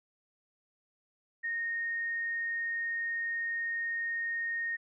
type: tone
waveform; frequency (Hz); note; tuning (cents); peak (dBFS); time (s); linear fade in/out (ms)
sine; 1852; A#6; -12; -31; 1.43-4.77; 20
effects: none